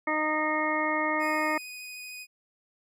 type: harmonic tone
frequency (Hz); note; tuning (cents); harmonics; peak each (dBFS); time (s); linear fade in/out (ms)
308; D#4; -17; 1 / 2 / 3 / 4 / 6 / 7; -32 / -32 / -32 / -32 / -32 / -32; 0.07-1.58; 5
type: tone with vibrato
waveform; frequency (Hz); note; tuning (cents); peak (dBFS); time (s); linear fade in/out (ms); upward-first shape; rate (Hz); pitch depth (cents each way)
sawtooth; 2489; D#7; 0; -36; 1.19-2.27; 50; sine; 13; 10
effects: none